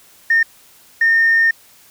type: tone bursts at uneven times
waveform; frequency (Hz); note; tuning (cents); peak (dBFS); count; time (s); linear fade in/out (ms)
sine; 1824; A#6; -38; -9; 2; 0.3-0.43 / 1.01-1.51; 5
effects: tanh soft clip ceiling -6 dBFS + white hiss -48 dBFS RMS until 1.9 s